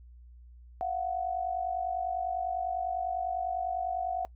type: tone pair together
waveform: sine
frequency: 690 / 740 Hz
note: F5 / F#5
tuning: -21 / 0 cents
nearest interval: minor second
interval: 121 cents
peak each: -34 / -31 dBFS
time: 0.81-4.25 s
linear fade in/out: 0 ms
effects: noise-tail reverb RT60 0.1 s tail -22 dB re dry + added 60 Hz sine -49 dBFS peak until 4.35 s